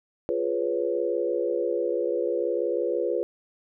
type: chord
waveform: sine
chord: C# dominant seventh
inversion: first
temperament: equal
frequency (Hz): 349.2 / 415.3 / 493.9 / 554.4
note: E#4 / G#4 / B4 / C#5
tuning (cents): 0 / 0 / 0 / 0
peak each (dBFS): -29 / -30 / -27 / -31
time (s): 0.29-3.23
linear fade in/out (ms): 0
effects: none